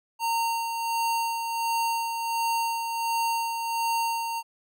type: tone with tremolo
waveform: square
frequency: 920 Hz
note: A#5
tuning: 23 cents flat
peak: -24 dBFS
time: 0.19-4.43 s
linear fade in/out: 50 ms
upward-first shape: sine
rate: 1.4 Hz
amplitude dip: 45%
effects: none